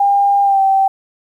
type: tone with pitch glide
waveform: sine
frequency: 802 to 776 Hz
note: G5 to G5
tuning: +39 to -18 cents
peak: -9 dBFS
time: 0-0.88 s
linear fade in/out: 5 ms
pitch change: -57 cents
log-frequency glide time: 0.43-0.61 s
effects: 8-bit